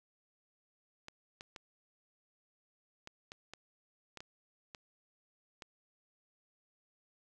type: clicks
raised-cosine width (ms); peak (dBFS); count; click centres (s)
0.2; -29; 10; 1.084 / 1.409 / 1.562 / 3.074 / 3.319 / 3.536 / 4.173 / 4.205 / 4.748 / 5.622
effects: none